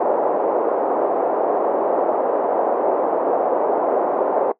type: band-pass noise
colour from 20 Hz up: pink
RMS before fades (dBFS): -19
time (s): 0-4.52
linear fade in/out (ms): 5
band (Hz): 410 to 820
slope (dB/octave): 24
effects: noise-tail reverb RT60 0.1 s tail -19 dB re dry